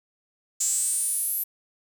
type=tone with high-pass filter sweep; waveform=square; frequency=174.61 Hz; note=F3; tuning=in tune; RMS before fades=-26 dBFS; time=0.6-1.44 s; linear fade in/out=10 ms; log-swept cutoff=7200 to 12000 Hz; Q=8.5; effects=none